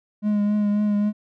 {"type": "tone with vibrato", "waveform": "triangle", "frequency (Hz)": 207.7, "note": "G#3", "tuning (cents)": 0, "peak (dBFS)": -16, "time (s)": [0.22, 1.13], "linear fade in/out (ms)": 50, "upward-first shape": "triangle", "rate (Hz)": 3.7, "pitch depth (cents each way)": 27, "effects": []}